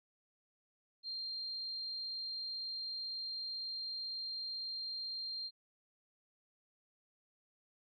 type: tone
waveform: sine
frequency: 4186 Hz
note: C8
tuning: in tune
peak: -39 dBFS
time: 1.03-5.51 s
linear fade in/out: 50 ms
effects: none